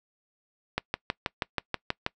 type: click train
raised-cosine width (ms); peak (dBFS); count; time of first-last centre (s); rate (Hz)
0.3; -10; 9; 0.78-2.064; 6.23
effects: noise-tail reverb RT60 0.1 s tail -24 dB re dry